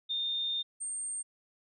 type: tone pair in turn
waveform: sine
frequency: 3633 / 8658 Hz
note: A#7 / C#9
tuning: -45 / -42 cents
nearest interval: octave + minor third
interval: 1503 cents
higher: second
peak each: -30 / -34 dBFS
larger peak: first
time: 0.09-0.63 / 0.8-1.23 s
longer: first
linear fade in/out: 20 ms
effects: none